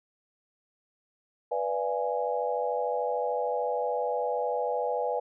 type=chord; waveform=sine; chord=B diminished seventh; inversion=none; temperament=equal with one note detuned; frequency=493.9 / 587.3 / 680.9 / 830.6 Hz; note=B4 / D5 / F5 / Ab5; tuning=0 / 0 / -44 / 0 cents; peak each=-30 / -33 / -34 / -32 dBFS; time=1.51-5.2 s; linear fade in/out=10 ms; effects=none